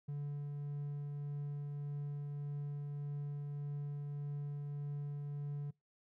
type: tone with tremolo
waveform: triangle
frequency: 144.4 Hz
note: D3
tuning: 29 cents flat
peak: -35 dBFS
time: 0.08-5.71 s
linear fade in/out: 10 ms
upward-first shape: triangle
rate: 1.7 Hz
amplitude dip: 25%
effects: noise-tail reverb RT60 0.2 s tail -26 dB re dry + tanh soft clip ceiling -31 dBFS